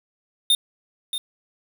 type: tone with echo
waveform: square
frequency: 3634 Hz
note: A#7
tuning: 45 cents flat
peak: -15 dBFS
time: 0.5-0.55 s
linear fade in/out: 2 ms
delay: 630 ms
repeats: 1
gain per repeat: -10 dB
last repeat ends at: 1.18 s
effects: 7-bit